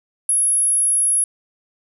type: tone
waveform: sine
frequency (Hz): 10740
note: E9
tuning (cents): +31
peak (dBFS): -14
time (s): 0.29-1.24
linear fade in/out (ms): 2
effects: none